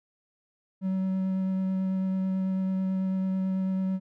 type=tone with vibrato; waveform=triangle; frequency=189.1 Hz; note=F#3; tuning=38 cents sharp; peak=-23 dBFS; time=0.81-4 s; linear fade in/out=50 ms; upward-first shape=sine; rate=9.1 Hz; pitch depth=9 cents each way; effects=none